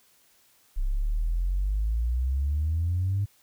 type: exponential sweep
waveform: sine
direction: up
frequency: 32.05 to 102.7 Hz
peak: -22 dBFS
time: 0.76-3.26 s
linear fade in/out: 20 ms
effects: tanh soft clip ceiling -19 dBFS + white hiss -62 dBFS RMS until 3.42 s